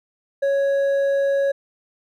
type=tone with hard clipping; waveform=sine; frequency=554.4 Hz; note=C#5; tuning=in tune; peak=-18 dBFS; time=0.42-1.52 s; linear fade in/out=10 ms; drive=4 dB; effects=none